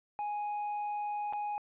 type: tone with dropouts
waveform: triangle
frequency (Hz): 830.6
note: G#5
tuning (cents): 0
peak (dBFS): -31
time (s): 0.19-1.58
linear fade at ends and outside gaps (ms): 0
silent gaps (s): 1.326-1.334
effects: resampled to 8000 Hz + 12-bit